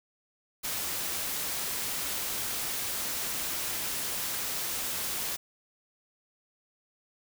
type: noise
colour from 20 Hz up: white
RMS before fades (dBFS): -33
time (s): 0.63-5.37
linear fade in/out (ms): 20
effects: none